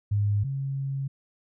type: tone pair in turn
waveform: sine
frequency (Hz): 102.7 / 136.7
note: G#2 / C#3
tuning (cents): -19 / -24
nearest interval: perfect fourth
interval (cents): 495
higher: second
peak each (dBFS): -21 / -27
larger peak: first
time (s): 0.11-0.44 / 0.44-1.08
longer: second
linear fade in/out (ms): 10
effects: none